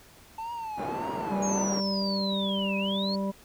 triangle tone with vibrato, 880 Hz, A5, in tune, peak -31 dBFS, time 0.38-1.64 s, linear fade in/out 5 ms, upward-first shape triangle, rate 1.7 Hz, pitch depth 140 cents each way
pink band-pass noise, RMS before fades -35 dBFS, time 0.77-1.81 s, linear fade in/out 20 ms, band 220 to 940 Hz, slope 12 dB/octave
harmonic tone, 196 Hz, G3, in tune, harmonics 1 / 2 / 3 / 5, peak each -28 / -39 / -34 / -38 dBFS, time 1.3-3.32 s, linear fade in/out 20 ms
sine linear two-way sweep, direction down then up, 6645 to 2489 to 4481 Hz, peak -31 dBFS, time 1.42-3.16 s, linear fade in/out 10 ms, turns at 2.77 s
effects pink hiss -54 dBFS RMS until 3.44 s

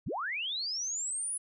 sine linear sweep, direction up, 54.8 to 10130 Hz, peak -32 dBFS, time 0.06-1.38 s, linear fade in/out 10 ms, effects none

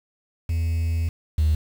triangle tone pair in turn, 83 / 77.28 Hz, E2 / D#2, +12 / -11 cents, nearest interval minor second, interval 123 cents, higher first, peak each -18 / -13 dBFS, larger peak second, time 0.49-1.09 / 1.38-1.55 s, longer first, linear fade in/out 5 ms, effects tanh soft clip ceiling -13 dBFS + 7-bit

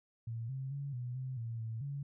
sine tone with pitch steps, 114.8 / 133.1 / 140.6 / 123 / 129.9 / 115.2 / 112.4 / 140.9 Hz, A#2 / C3 / C#3 / B2 / C3 / A#2 / A2 / C#3, -26 / +30 / +25 / -7 / -12 / -20 / +37 / +29 cents, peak -37 dBFS, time 0.27-2.03 s, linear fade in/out 5 ms, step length 220 ms, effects none

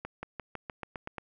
accelerating click train, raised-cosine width 0.5 ms, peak -22 dBFS, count 9, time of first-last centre 0.05-1.183 s, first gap 180 ms, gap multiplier 0.93, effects none

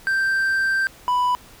triangle tone pair in turn, 1568 / 990.1 Hz, G6 / B5, 0 / +4 cents, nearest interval minor sixth, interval 796 cents, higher first, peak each -16 / -15 dBFS, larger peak second, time 0.07-0.87 / 1.08-1.35 s, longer first, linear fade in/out 0 ms, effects pink hiss -47 dBFS RMS until 1.6 s

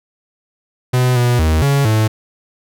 45% pulse tone with pitch steps, 126 / 121.8 / 79 / 140.1 / 109.1 Hz, B2 / B2 / D#2 / C#3 / A2, +35 / -24 / +27 / +19 / -14 cents, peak -11 dBFS, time 0.93-2.08 s, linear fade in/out 10 ms, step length 230 ms, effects none

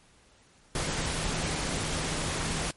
sine tone in noise, 159.3 Hz, D#3, 41 cents sharp, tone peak -38 dBFS, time 0.75-2.71 s, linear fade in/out 2 ms, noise pink, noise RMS -31 dBFS, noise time 0.75-2.71 s, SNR -10 dB, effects pink hiss -60 dBFS RMS until 2.76 s + MP3 48 kbps

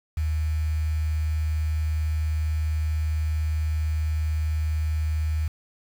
sine tone with quantisation, 77.78 Hz, D#2, in tune, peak -22 dBFS, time 0.17-5.48 s, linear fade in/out 5 ms, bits 7, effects none

